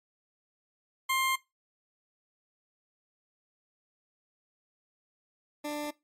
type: tone pair in turn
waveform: 20% pulse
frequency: 1057 / 296.1 Hz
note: C6 / D4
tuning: +17 / +14 cents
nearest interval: octave + minor seventh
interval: 2203 cents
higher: first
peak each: -21 / -28 dBFS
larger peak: first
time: 1.09-1.36 / 5.64-5.91 s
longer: neither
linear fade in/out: 10 ms
effects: noise-tail reverb RT60 0.2 s tail -19 dB re dry + MP3 64 kbps